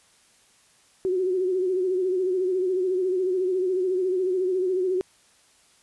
sine tone with vibrato, 370 Hz, F#4, in tune, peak -21 dBFS, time 1.05-5.01 s, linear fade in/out 0 ms, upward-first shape sine, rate 14 Hz, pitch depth 57 cents each way, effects white hiss -59 dBFS RMS until 5.82 s + resampled to 24000 Hz

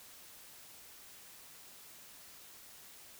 silence, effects white hiss -55 dBFS RMS until 3.19 s

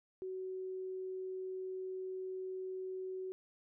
sine tone, 374.6 Hz, F#4, 21 cents sharp, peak -39 dBFS, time 0.22-3.32 s, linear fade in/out 0 ms, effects none

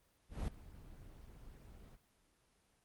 brown noise with ADSR envelope, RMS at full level -36 dBFS, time 0.29-1.98 s, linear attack 190 ms, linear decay 4 ms, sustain -19 dB, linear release 39 ms, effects pink hiss -74 dBFS RMS until 2.84 s + Opus 24 kbps

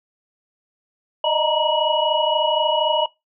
sine tone cluster, 604 / 628 / 920 / 953 / 2921 Hz, D5 / D#5 / A#5 / A#5 / F#7, +48 / +16 / -23 / +38 / -23 cents, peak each -23 dBFS, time 1.24-3.06 s, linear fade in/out 5 ms, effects noise-tail reverb RT60 0.2 s tail -21 dB re dry

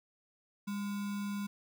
sine tone with sample-and-hold, 202.2 Hz, G#3, 46 cents flat, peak -34 dBFS, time 0.67-1.47 s, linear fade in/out 10 ms, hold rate 1225 Hz, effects none

